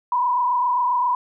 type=tone with frequency modulation; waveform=sine; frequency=985 Hz; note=B5; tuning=5 cents flat; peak=-17 dBFS; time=0.12-1.15 s; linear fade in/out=2 ms; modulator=27.5 Hz; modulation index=1.2; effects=none